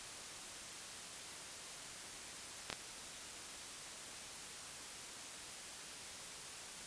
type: clicks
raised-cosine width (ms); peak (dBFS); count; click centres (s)
0.2; -21; 2; 2.701 / 2.728
effects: white hiss -49 dBFS RMS until 6.86 s + resampled to 22050 Hz

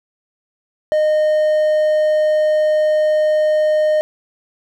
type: tone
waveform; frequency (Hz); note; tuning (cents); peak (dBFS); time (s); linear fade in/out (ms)
triangle; 614; D#5; -23; -10; 0.92-4.01; 0
effects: none

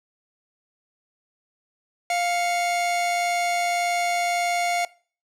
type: tone pair together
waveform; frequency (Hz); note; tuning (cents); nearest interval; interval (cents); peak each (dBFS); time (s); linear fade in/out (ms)
45% pulse; 699.4 / 2200; F5 / C#7; +2 / -14; octave + minor sixth; 1984; -22 / -28; 2.1-4.85; 2
effects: noise-tail reverb RT60 0.4 s tail -21 dB re dry + low-pass 10000 Hz 12 dB/octave

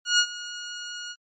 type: tone with ADSR envelope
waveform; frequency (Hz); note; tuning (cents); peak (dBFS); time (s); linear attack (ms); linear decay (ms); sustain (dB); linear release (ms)
15% pulse; 1441; F#6; -46; -9; 0.05-1.16; 140; 68; -18; 52
effects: MP3 32 kbps

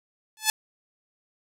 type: tone with exponential growth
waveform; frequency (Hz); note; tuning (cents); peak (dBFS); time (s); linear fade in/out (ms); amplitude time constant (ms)
5% pulse; 867; A5; -26; -4; 0.37-0.5; 1; 27
effects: none

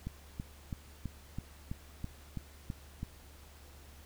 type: click train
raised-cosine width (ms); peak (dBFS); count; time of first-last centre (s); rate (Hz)
5; -25; 10; 0.07-3.031; 3.04
effects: added 72 Hz sine -54 dBFS peak until 4.05 s + pink hiss -58 dBFS RMS until 4.05 s

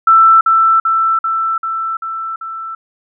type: tone with echo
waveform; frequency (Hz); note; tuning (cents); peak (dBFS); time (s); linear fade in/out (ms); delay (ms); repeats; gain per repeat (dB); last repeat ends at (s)
sine; 1330; E6; +15; -4; 0.07-0.41; 5; 390; 6; -3; 2.75
effects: none

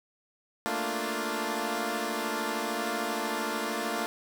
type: chord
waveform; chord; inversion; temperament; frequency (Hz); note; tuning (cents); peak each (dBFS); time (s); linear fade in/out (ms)
10% pulse; Bb major seventh; third; equal; 220 / 233.1 / 293.7 / 349.2; A3 / Bb3 / D4 / F4; 0 / 0 / 0 / 0; -27; 0.66-4.06; 0
effects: none

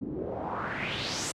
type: noise with low-pass filter sweep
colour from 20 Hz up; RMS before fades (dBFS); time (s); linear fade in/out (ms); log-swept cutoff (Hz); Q
pink; -33; 0.01-1.32; 10; 250 to 8500; 3.2
effects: high-pass 100 Hz 12 dB/octave

